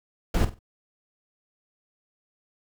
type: noise with echo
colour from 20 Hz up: brown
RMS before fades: -21 dBFS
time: 0.34-0.45 s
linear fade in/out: 5 ms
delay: 47 ms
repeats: 3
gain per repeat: -12 dB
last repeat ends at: 0.591 s
effects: none